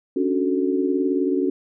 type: chord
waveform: sine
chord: D major seventh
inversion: third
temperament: equal with one note detuned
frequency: 277.2 / 296 / 370 / 440 Hz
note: C#4 / D4 / F#4 / A4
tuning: 0 / +14 / 0 / 0 cents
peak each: -22 / -28 / -22 / -28 dBFS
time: 0.16-1.5 s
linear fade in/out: 5 ms
effects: none